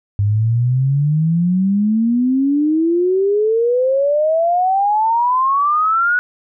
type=exponential sweep; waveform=sine; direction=up; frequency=99.6 to 1480 Hz; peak=-12 dBFS; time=0.19-6.19 s; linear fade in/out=0 ms; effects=none